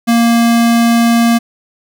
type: tone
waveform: square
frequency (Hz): 233.1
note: A#3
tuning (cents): 0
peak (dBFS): -8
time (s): 0.07-1.39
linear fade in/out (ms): 20
effects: none